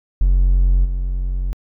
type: tone with level steps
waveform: triangle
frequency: 45.2 Hz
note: F#1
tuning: 40 cents flat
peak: -8 / -16 dBFS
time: 0.21-1.53 s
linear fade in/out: 0 ms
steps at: 0.84 s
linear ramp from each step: 20 ms
effects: tanh soft clip ceiling -4 dBFS